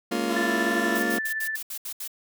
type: chord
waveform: 30% pulse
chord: Bb minor seventh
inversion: third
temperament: just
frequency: 209.8 / 233.1 / 279.7 / 349.6 Hz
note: Ab3 / Bb3 / Db4 / F4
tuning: +18 / 0 / +16 / +2 cents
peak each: -29 / -27 / -29 / -27 dBFS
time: 0.11-1.19 s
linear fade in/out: 10 ms
type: tone with vibrato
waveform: 15% pulse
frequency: 336.3 Hz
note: E4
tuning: 35 cents sharp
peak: -23 dBFS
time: 0.29-1 s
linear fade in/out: 20 ms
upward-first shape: square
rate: 2.6 Hz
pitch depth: 15 cents each way
type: tone with tremolo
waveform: sine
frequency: 1760 Hz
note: A6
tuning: in tune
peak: -25 dBFS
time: 0.36-1.56 s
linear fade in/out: 5 ms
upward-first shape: sine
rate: 17 Hz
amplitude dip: 35%
type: noise bursts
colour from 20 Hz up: blue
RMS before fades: -34 dBFS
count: 8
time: 0.95-2.078 s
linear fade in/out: 5 ms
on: 78 ms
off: 72 ms
effects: none